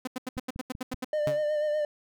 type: tone bursts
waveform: sawtooth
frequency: 255.1 Hz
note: C4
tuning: 44 cents flat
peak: -26 dBFS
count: 10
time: 0.05-1.046 s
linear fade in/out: 5 ms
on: 24 ms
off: 84 ms
type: click train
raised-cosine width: 5 ms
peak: -27 dBFS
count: 4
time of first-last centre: 0.37-0.943 s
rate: 5.24 Hz
type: tone with vibrato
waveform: triangle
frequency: 602 Hz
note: D5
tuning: 43 cents sharp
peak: -23 dBFS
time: 1.13-1.85 s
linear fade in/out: 2 ms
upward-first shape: sine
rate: 8.2 Hz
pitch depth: 32 cents each way
type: tone with exponential decay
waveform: sawtooth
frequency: 141.5 Hz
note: C#3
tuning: 36 cents sharp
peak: -23 dBFS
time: 1.27-1.45 s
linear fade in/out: 0 ms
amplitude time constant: 37 ms
effects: none